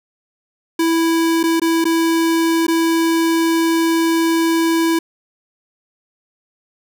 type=tone with dropouts; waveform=square; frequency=329.6 Hz; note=E4; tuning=in tune; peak=-14 dBFS; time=0.79-4.99 s; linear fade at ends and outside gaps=5 ms; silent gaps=1.431-1.437 / 1.598-1.617 / 1.843-1.852 / 2.668-2.681 s; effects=none